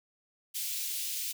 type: high-pass noise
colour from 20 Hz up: white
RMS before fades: -35 dBFS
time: 0.54-1.33 s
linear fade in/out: 20 ms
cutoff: 2600 Hz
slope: 24 dB/octave
effects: none